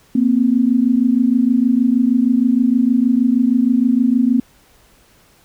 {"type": "tone pair together", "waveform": "sine", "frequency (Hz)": [234.3, 260.7], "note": ["A#3", "C4"], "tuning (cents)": [9, -6], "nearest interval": "major second", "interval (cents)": 185, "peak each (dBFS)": -14, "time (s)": [0.15, 4.4], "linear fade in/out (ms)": 5, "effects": ["pink hiss -52 dBFS RMS until 5.44 s"]}